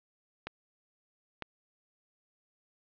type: clicks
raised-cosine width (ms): 0.3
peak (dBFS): -20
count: 2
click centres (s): 0.47 / 1.423
effects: low-pass 4000 Hz 12 dB/octave